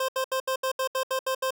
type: tone bursts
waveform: 25% pulse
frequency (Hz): 524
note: C5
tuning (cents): +2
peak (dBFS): -21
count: 10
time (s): 0-1.507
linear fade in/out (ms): 5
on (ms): 85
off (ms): 73
effects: none